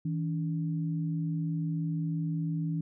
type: tone pair together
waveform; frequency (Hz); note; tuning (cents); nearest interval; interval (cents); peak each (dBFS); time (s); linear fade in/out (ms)
sine; 161.2 / 287.2; E3 / D4; -38 / -39; minor seventh; 999; -29 / -37; 0.05-2.81; 5
effects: none